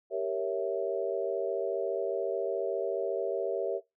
sine chord, G diminished seventh, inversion none, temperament equal, 392 / 466.2 / 554.4 / 659.3 Hz, G4 / Bb4 / Db5 / Fb5, 0 / 0 / 0 / 0 cents, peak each -34 dBFS, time 0.1-3.81 s, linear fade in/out 50 ms, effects noise-tail reverb RT60 0.2 s tail -21 dB re dry

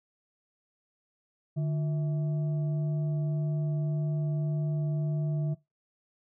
sine tone with frequency modulation, 150.3 Hz, D3, 40 cents sharp, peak -26 dBFS, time 1.56-5.55 s, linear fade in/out 20 ms, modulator 501 Hz, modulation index 0.27, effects noise-tail reverb RT60 0.2 s tail -20 dB re dry

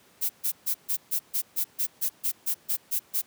violet noise bursts, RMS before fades -26 dBFS, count 14, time 0.21-3.22 s, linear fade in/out 20 ms, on 85 ms, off 140 ms, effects pink hiss -58 dBFS RMS until 3.26 s + high-pass 150 Hz 12 dB/octave

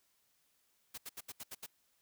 white noise bursts, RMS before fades -45 dBFS, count 7, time 0.94-1.664 s, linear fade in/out 10 ms, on 40 ms, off 74 ms, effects white hiss -75 dBFS RMS until 2.01 s

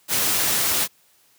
white noise, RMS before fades -21 dBFS, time 0.08-0.88 s, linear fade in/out 50 ms, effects white hiss -59 dBFS RMS until 1.38 s + high-pass 80 Hz 12 dB/octave

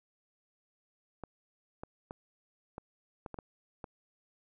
clicks, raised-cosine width 1 ms, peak -27 dBFS, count 8, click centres 1.237 / 1.835 / 2.109 / 2.781 / 3.262 / 3.343 / 3.388 / 3.842 s, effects none

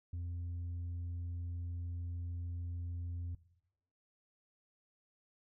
sine tone, 86.7 Hz, F2, 12 cents flat, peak -35 dBFS, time 0.13-3.35 s, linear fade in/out 5 ms, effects noise-tail reverb RT60 0.8 s tail -19 dB re dry + tanh soft clip ceiling -37 dBFS

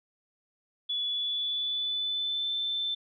sine tone with pitch glide, 3422 to 3539 Hz, A7 to A7, -49 to +9 cents, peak -28 dBFS, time 0.89-2.95 s, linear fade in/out 10 ms, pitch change +58 cents, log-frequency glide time 1.09-2.53 s, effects none

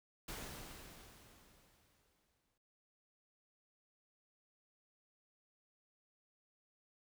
pink noise with exponential decay, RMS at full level -45 dBFS, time 0.28-2.58 s, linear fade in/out 5 ms, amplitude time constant 500 ms, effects none

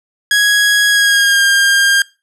sawtooth tone with pitch glide, 1661.2 to 1606.5 Hz, G#6 to G6, 0 to +42 cents, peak -5 dBFS, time 0.31-2.02 s, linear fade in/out 2 ms, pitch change -58 cents, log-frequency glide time 0.89-1.43 s, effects noise-tail reverb RT60 0.3 s tail -23 dB re dry + low-pass 11000 Hz 12 dB/octave

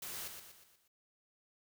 white noise with echo, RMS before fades -44 dBFS, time 0.02-0.28 s, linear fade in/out 5 ms, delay 120 ms, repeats 5, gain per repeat -6 dB, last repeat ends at 0.88 s, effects none

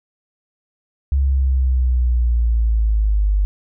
sine linear sweep, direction down, 69.1 to 49 Hz, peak -13 dBFS, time 1.12-3.45 s, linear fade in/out 0 ms, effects none

